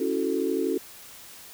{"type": "chord", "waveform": "sine", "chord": "F# minor seventh", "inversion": "second", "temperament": "equal", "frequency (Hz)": [277.2, 329.6, 370, 440], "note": ["C#4", "E4", "F#4", "A4"], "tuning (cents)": [0, 0, 0, 0], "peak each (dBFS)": [-29, -30, -28, -29], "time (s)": [0, 0.78], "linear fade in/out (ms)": 5, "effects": ["white hiss -46 dBFS RMS until 1.53 s"]}